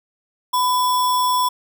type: tone with sample-and-hold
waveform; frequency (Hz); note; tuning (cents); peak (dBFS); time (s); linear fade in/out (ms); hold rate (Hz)
sine; 1000; B5; +21; -15; 0.53-1.49; 10; 4410
effects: none